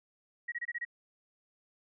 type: tone bursts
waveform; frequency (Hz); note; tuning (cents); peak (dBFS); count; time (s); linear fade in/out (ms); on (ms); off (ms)
sine; 1905; A#6; +37; -33; 6; 0.48-0.851; 10; 41; 25
effects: none